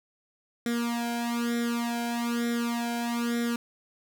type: tone with flanger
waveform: sawtooth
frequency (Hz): 236.1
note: A#3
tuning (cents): +22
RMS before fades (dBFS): -29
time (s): 0.66-3.56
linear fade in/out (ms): 2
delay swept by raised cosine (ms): 0.54 to 1.29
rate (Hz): 1.1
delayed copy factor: +0.95
effects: none